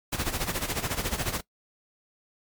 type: noise with tremolo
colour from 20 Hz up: pink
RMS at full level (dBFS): -27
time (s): 0.12-1.41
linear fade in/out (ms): 10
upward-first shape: sine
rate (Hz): 14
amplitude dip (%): 75
effects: noise-tail reverb RT60 0.1 s tail -20 dB re dry + MP3 96 kbps